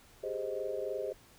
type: chord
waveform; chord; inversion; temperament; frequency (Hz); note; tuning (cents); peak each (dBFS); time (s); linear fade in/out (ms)
sine; Ab major seventh; third; equal; 392 / 415.3 / 523.3 / 622.3; G4 / Ab4 / C5 / Eb5; 0 / 0 / 0 / 0; -40 / -39 / -38 / -40; 0.23-1.13; 10
effects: pink hiss -60 dBFS RMS until 1.38 s